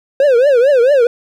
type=tone with vibrato; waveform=triangle; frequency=523.3 Hz; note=C5; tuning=in tune; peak=-5 dBFS; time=0.2-1.07 s; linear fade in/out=2 ms; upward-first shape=triangle; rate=4.5 Hz; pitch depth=240 cents each way; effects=none